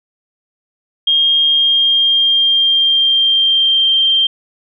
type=tone with pitch glide; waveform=sine; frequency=3229 to 3161 Hz; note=G#7 to G7; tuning=-49 to +14 cents; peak=-9 dBFS; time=1.07-4.27 s; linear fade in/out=5 ms; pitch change=-37 cents; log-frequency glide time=1.36-3.92 s; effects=none